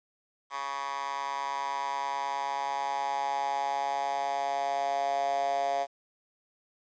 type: tone with high-pass filter sweep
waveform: 10% pulse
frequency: 139.2 Hz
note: C#3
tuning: 8 cents sharp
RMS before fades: -31 dBFS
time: 0.5-5.87 s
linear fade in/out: 50 ms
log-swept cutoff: 1100 to 660 Hz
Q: 6.2
effects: resampled to 16000 Hz + 10-bit